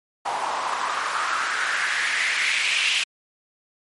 white noise with band-pass filter sweep, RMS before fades -24 dBFS, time 0.25-3.04 s, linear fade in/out 10 ms, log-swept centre 820 to 2800 Hz, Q 3.7, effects MP3 48 kbps

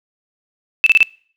sine tone bursts, 2637 Hz, E7, in tune, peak -6 dBFS, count 4, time 0.84-1.029 s, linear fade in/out 0 ms, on 24 ms, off 31 ms, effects noise-tail reverb RT60 0.5 s tail -25 dB re dry

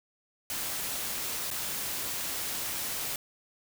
white noise with dropouts, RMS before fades -34 dBFS, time 0.5-3.16 s, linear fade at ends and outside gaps 1 ms, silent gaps 1.504-1.512 s, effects none

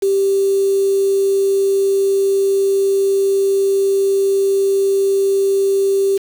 sine tone with quantisation, 392 Hz, G4, in tune, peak -12 dBFS, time 0.02-6.18 s, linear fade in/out 10 ms, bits 5, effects none

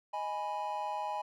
triangle chord, G# minor, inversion second, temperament equal, 622.3 / 830.6 / 987.8 Hz, D#5 / G#5 / B5, 0 / 0 / 0 cents, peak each -40 / -34 / -37 dBFS, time 0.13-1.22 s, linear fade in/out 10 ms, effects none

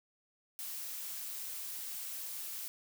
blue noise, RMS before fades -42 dBFS, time 0.59-2.68 s, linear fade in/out 0 ms, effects none

